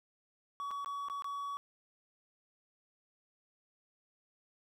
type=tone with dropouts; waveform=triangle; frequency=1130 Hz; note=C#6; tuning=33 cents sharp; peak=-35 dBFS; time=0.6-1.57 s; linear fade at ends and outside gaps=0 ms; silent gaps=0.708-0.713 / 0.846-0.86 / 1.085-1.099 / 1.222-1.244 s; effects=none

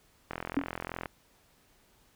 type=click train; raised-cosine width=0.5 ms; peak=-20 dBFS; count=33; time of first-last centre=0.31-1.058 s; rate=42.8 Hz
type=tone with exponential decay; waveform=sine; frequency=278.1 Hz; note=C#4; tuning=6 cents sharp; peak=-20 dBFS; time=0.57-0.67 s; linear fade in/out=2 ms; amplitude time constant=21 ms
effects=pink hiss -65 dBFS RMS until 2.15 s

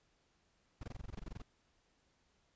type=noise bursts; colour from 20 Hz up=brown; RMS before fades=-44 dBFS; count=14; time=0.81-1.42 s; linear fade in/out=5 ms; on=25 ms; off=20 ms; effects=pink hiss -75 dBFS RMS until 2.55 s + resampled to 16000 Hz

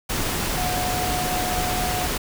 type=tone in noise; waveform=sine; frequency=727 Hz; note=F#5; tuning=31 cents flat; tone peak=-26 dBFS; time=0.57-2.07 s; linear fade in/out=10 ms; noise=pink; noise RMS=-25 dBFS; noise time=0.09-2.18 s; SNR=-4 dB; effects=none

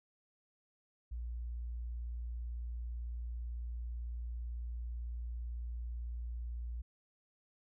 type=tone; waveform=sine; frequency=59 Hz; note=A#1; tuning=22 cents sharp; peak=-38 dBFS; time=1.11-6.82 s; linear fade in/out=10 ms; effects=none

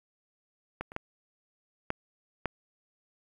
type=clicks; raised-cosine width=0.5 ms; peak=-19 / -29 / -17 / -14 / -14 dBFS; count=5; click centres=0.81 / 0.919 / 0.964 / 1.904 / 2.457 s; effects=9-bit

